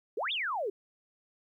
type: exponential two-way sweep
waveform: sine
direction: up then down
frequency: 370 to 3729 to 370 Hz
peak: -30 dBFS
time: 0.17-0.7 s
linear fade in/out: 5 ms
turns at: 0.32 s
effects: 12-bit